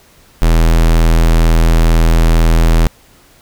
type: tone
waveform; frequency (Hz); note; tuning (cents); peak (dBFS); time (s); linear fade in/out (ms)
square; 41.07; E1; -6; -7; 0.42-2.87; 0
effects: pink hiss -46 dBFS RMS until 3.41 s